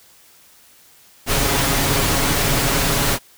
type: noise with comb filter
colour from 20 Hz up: pink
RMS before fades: -18 dBFS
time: 1.26-3.19 s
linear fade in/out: 50 ms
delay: 7.2 ms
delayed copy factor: +0.55
effects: white hiss -50 dBFS RMS until 3.37 s